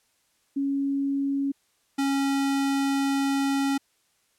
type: tone pair in turn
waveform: sine / square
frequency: 277.2 / 275.4 Hz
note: C#4 / C#4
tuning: 0 / -11 cents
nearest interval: unison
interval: 11 cents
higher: first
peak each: -23 dBFS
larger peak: neither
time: 0.56-1.52 / 1.98-3.78 s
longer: second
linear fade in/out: 10 ms
effects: white hiss -68 dBFS RMS until 4.38 s + low-pass 11000 Hz 12 dB/octave